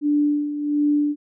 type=tone with tremolo; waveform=sine; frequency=293.7 Hz; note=D4; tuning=in tune; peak=-15 dBFS; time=0.01-1.16 s; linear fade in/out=50 ms; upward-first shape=sine; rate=1.4 Hz; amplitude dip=65%; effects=none